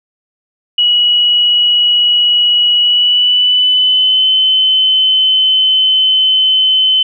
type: tone with pitch glide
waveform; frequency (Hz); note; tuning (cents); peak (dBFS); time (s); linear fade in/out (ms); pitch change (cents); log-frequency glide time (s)
sine; 2919 to 3052; F#7 to G7; -24 to -47; -7; 0.78-7.03; 5; +77; 2.74-4.28
effects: none